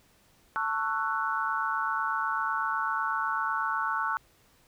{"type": "chord", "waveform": "sine", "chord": "F# minor seventh", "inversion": "first", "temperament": "just", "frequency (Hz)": [888, 1110, 1332, 1480], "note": ["A5", "C#6", "E6", "F#6"], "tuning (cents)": [16, 2, 18, 0], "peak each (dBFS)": [-33, -32, -32, -32], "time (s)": [0.56, 4.17], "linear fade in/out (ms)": 0, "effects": ["pink hiss -63 dBFS RMS until 4.67 s"]}